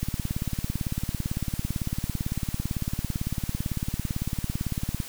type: click train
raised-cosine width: 5 ms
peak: -15 dBFS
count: 90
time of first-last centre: 0.03-5.002 s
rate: 17.9 Hz
effects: white hiss -41 dBFS RMS until 5.08 s